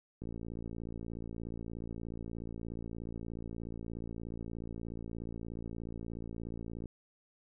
click train, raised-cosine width 3 ms, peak -30 dBFS, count 378, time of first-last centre 0.22-6.857 s, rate 56.8 Hz, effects none

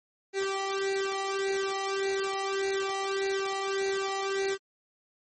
sawtooth tone with flanger, 389.9 Hz, G4, 9 cents flat, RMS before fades -30 dBFS, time 0.33-4.58 s, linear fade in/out 50 ms, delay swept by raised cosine 0.46 to 1 ms, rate 1.7 Hz, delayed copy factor +0.95, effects low-pass 10000 Hz 12 dB/octave + MP3 32 kbps

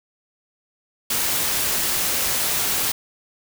white noise, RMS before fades -22 dBFS, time 1.1-2.92 s, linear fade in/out 5 ms, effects none

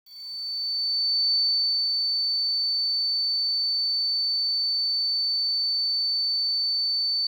sine tone with ADSR envelope, 4527 Hz, C#8, 36 cents sharp, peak -19 dBFS, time 0.04-7.27 s, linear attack 1300 ms, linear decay 550 ms, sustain -3 dB, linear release 4 ms, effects 9-bit

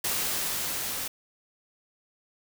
white noise with level ramp, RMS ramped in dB -28 to -33 dBFS, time 0.04-1.08 s, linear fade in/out 5 ms, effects none

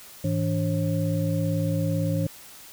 sine tone cluster, 104.4 / 162.3 / 290.2 / 540 Hz, G#2 / E3 / D4 / C#5, +10 / -27 / -21 / -45 cents, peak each -27 / -25 / -31 / -31 dBFS, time 0.24-2.27 s, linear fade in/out 5 ms, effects white hiss -46 dBFS RMS until 2.72 s

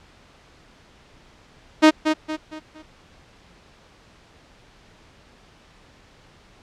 sawtooth tone with echo, 311.1 Hz, D#4, in tune, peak -5 dBFS, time 1.82-1.91 s, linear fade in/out 20 ms, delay 230 ms, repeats 4, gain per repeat -8 dB, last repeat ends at 2.83 s, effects pink hiss -52 dBFS RMS until 6.62 s + low-pass 5000 Hz 12 dB/octave

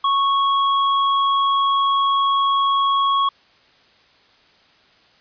sine tone with hard clipping, 1105 Hz, C#6, 6 cents flat, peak -17 dBFS, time 0.04-3.29 s, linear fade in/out 5 ms, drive 17 dB, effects white hiss -54 dBFS RMS until 5.2 s + resampled to 11025 Hz

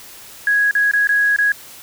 sine tone with dropouts, 1661.2 Hz, G#6, in tune, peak -12 dBFS, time 0.47-1.52 s, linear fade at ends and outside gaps 2 ms, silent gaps 0.711-0.751 / 0.913-0.935 / 1.072-1.091 / 1.363-1.386 s, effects white hiss -39 dBFS RMS until 1.82 s

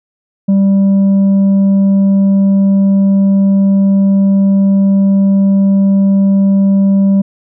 sine tone with tanh clipping, 196 Hz, G3, in tune, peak -7 dBFS, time 0.48-7.22 s, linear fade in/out 10 ms, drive 4 dB, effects none

